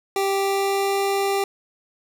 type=tone with pitch glide; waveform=25% pulse; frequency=392 to 395.2 Hz; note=G4 to G4; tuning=0 to +14 cents; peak=-16 dBFS; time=0.16-1.44 s; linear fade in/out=2 ms; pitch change=+14 cents; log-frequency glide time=0.27-0.99 s; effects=none